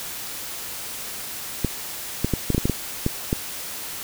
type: clicks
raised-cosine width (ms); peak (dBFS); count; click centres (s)
3; -7; 10; 1.647 / 2.246 / 2.337 / 2.503 / 2.547 / 2.58 / 2.655 / 2.697 / 3.064 / 3.329
effects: white hiss -33 dBFS RMS until 4.03 s